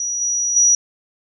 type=tone with level steps; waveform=sine; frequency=5820 Hz; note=F#8; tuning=29 cents flat; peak=-20 / -17 / -10 dBFS; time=0-0.75 s; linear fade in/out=2 ms; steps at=0.21 / 0.56 s; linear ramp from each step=5 ms; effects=none